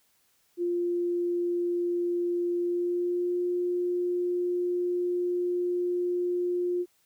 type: tone with pitch glide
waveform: sine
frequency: 349.2 to 354.7 Hz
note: F4 to F4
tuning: 0 to +27 cents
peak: -25 dBFS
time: 0.57-6.86 s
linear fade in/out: 50 ms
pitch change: +27 cents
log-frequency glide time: 2.57-3.41 s
effects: white hiss -68 dBFS RMS until 7.05 s